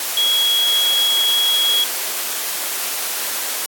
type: tone in noise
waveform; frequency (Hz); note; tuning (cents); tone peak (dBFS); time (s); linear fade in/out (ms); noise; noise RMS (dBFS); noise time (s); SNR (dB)
sine; 3322; G#7; 0; -14; 0.17-1.84; 2; white; -23; 0-3.66; +6
effects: high-pass 400 Hz 12 dB/octave + AAC 64 kbps